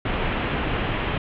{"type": "low-pass noise", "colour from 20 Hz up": "pink", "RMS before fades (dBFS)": -25, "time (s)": [0.05, 1.18], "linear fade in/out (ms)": 5, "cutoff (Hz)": 3200, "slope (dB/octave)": 48, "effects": []}